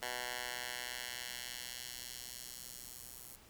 10% pulse tone with high-pass filter sweep, 123.47 Hz, B2, in tune, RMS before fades -45 dBFS, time 0.02-3.36 s, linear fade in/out 5 ms, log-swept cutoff 960 to 10000 Hz, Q 0.74, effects pink hiss -60 dBFS RMS until 3.49 s

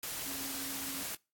sine tone in noise, 272 Hz, C#4, 33 cents flat, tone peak -46 dBFS, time 0.26-1.03 s, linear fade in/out 2 ms, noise white, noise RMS -39 dBFS, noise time 0.03-1.15 s, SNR -10 dB, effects noise-tail reverb RT60 0.3 s tail -26 dB re dry + AAC 64 kbps

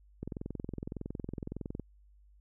click train, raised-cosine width 3 ms, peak -25 dBFS, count 35, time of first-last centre 0.23-1.797 s, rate 21.7 Hz, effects added 50 Hz sine -58 dBFS peak until 2.4 s

